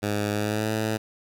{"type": "tone with pitch glide", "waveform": "10% pulse", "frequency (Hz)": [103.83, 109.24], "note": ["G#2", "A2"], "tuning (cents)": [0, -12], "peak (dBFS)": -16, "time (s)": [0.02, 0.98], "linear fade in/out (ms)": 20, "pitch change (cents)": 88, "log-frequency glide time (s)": [0.33, 0.71], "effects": ["9-bit"]}